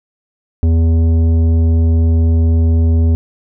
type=tone with tanh clipping; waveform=triangle; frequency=82 Hz; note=E2; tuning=9 cents flat; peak=-10 dBFS; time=0.63-3.15 s; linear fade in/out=0 ms; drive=15 dB; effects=none